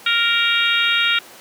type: harmonic tone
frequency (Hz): 465.9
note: A#4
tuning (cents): -1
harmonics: 3 / 4 / 5 / 6 / 7 / 8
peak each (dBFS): -20 / -26 / -21 / -22 / -23 / -22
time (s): 0.06-1.19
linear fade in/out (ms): 5
effects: pink hiss -41 dBFS RMS until 1.4 s + high-pass 300 Hz 12 dB/octave